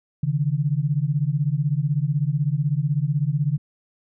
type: beating tone pair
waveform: sine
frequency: 138.2 / 154.2 Hz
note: C#3 / D#3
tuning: -5 / -15 cents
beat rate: 16 Hz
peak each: -22 dBFS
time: 0.23-3.58 s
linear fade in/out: 5 ms
effects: none